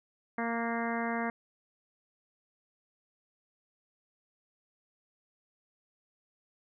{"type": "harmonic tone with a mistuned harmonic", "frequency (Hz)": 231.8, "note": "A#3", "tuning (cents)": -10, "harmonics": [1, 2, 3, 4, 5, 6, 7, 8, 9], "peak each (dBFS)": [-34, -39, -37, -40, -41, -44, -41, -42, -43], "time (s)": [0.38, 1.3], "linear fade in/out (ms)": 2, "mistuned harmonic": 6, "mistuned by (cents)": 23, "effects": []}